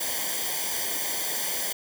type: noise with comb filter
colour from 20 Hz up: white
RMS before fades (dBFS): -29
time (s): 0-1.73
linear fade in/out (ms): 10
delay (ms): 0.75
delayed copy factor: -0.8
effects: none